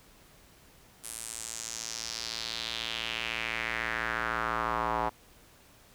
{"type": "tone with band-pass filter sweep", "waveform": "square", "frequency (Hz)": 57, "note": "A#1", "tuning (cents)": -38, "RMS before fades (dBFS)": -34, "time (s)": [1.03, 5.1], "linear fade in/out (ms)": 20, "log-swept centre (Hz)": [10000, 900], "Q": 2.9, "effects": ["pink hiss -58 dBFS RMS until 5.94 s"]}